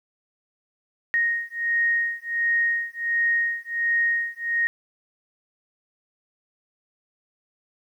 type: beating tone pair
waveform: sine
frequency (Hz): 1864.7 / 1866.1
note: A#6 / A#6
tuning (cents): 0 / +1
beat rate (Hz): 1.4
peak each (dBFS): -24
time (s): 1.14-4.67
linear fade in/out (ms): 0
effects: 10-bit